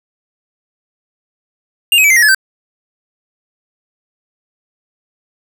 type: tone with pitch steps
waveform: square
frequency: 2802 / 2540 / 2302 / 2087 / 1891.8 / 1714.9 / 1554.5 Hz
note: F7 / D#7 / D7 / C7 / A#6 / A6 / G6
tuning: +5 / +35 / -35 / -5 / +25 / -45 / -15 cents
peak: -7 dBFS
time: 1.92-2.347 s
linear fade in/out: 2 ms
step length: 61 ms
effects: none